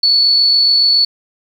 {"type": "tone with amplitude modulation", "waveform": "sine", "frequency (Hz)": 4435, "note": "C#8", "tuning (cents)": 0, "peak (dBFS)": -7, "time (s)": [0.03, 1.05], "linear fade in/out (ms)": 5, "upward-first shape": "sine", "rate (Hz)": 47.1, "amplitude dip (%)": 25, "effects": ["7-bit"]}